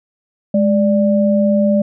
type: tone pair together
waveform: sine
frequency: 207.9 / 588 Hz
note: G#3 / D5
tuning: +2 / +2 cents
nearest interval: octave + tritone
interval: 1800 cents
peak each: -12 / -15 dBFS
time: 0.54-1.82 s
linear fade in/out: 5 ms
effects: none